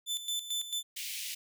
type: tone with tremolo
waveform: sawtooth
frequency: 3520 Hz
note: A7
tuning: in tune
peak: -28 dBFS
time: 0.06-0.83 s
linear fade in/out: 50 ms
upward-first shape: square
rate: 4.5 Hz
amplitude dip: 70%
type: high-pass noise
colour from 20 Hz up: pink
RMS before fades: -39 dBFS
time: 0.96-1.35 s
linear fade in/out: 10 ms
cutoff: 2200 Hz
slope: 48 dB/octave
effects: none